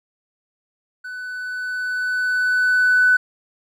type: tone with level ramp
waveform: triangle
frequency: 1497 Hz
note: F#6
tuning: 20 cents sharp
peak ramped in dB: -28 to -7 dBFS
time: 1.04-3.17 s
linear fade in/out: 10 ms
effects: tanh soft clip ceiling -9 dBFS